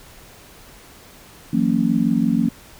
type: chord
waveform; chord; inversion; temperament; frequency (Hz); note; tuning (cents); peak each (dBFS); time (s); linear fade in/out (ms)
sine; F# dominant seventh; third; just; 166.5 / 185 / 231.2 / 277.5; E3 / F#3 / A#3 / C#4; +18 / 0 / -14 / +2; -24 / -22 / -18 / -22; 1.53-2.49; 5
effects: pink hiss -45 dBFS RMS until 2.79 s